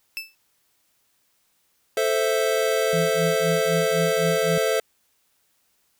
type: tone with exponential decay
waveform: 30% pulse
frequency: 2637 Hz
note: E7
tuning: in tune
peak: -22 dBFS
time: 0.17-0.35 s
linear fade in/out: 0 ms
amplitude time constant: 39 ms
type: chord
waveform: square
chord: A minor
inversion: none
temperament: equal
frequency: 440 / 523.3 / 659.3 Hz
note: A4 / C5 / E5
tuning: 0 / 0 / 0 cents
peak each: -24 / -25 / -26 dBFS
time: 1.97-4.8 s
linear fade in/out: 2 ms
type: tone with tremolo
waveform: sine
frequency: 166.4 Hz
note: E3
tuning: 17 cents sharp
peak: -22 dBFS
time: 2.93-4.58 s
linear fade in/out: 2 ms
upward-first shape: sine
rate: 3.9 Hz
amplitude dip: 100%
effects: white hiss -67 dBFS RMS until 5.99 s